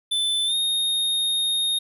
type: tone with pitch glide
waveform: square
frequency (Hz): 3520 to 3704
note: A7 to A#7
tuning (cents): 0 to -12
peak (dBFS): -21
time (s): 0.11-1.79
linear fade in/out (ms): 10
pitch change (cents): +88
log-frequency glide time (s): 0.46-0.55
effects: none